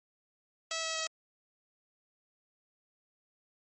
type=tone with pitch steps; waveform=5% pulse; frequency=651 / 646.5 / 642 Hz; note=E5 / E5 / E5; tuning=-22 / -34 / -46 cents; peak=-21 dBFS; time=0.71-1.07 s; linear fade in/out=2 ms; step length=120 ms; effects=MP3 32 kbps